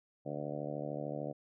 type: harmonic tone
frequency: 73.42 Hz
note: D2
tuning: in tune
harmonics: 2 / 3 / 4 / 5 / 6 / 7 / 8 / 9 / 10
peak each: -43 / -47 / -44 / -50 / -48 / -44 / -43 / -47 / -51 dBFS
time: 0.25-1.33 s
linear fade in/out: 20 ms
effects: none